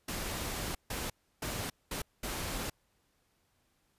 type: noise bursts at uneven times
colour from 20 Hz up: pink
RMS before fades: -37 dBFS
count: 5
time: 0.08-0.75 / 0.9-1.1 / 1.42-1.7 / 1.91-2.02 / 2.23-2.7 s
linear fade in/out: 5 ms
effects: pink hiss -74 dBFS RMS until 3.98 s + resampled to 32000 Hz